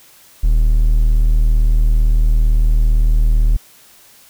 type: tone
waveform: triangle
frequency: 38.89 Hz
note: D#1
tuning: in tune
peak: -7 dBFS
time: 0.43-3.57 s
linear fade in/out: 10 ms
effects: white hiss -46 dBFS RMS until 4.29 s